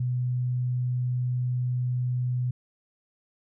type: tone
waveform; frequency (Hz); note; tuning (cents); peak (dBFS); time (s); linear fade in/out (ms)
sine; 124.7; B2; +17; -24; 0-2.51; 5
effects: none